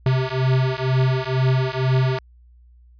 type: beating tone pair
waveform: square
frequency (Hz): 129.1 / 131.2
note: C3 / C3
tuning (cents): -23 / +5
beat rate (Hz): 2.1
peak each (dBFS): -21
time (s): 0.06-2.19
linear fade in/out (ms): 2
effects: added 60 Hz sine -47 dBFS peak until 2.99 s + resampled to 11025 Hz